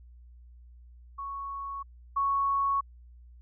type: tone pair in turn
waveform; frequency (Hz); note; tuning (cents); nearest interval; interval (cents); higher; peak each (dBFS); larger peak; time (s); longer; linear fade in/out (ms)
sine; 1108.7 / 1108.7; C#6 / C#6; 0 / 0; unison; 0; neither; -34 / -24; second; 1.18-1.83 / 2.16-2.81; neither; 10
effects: added 60 Hz sine -49 dBFS peak until 3.41 s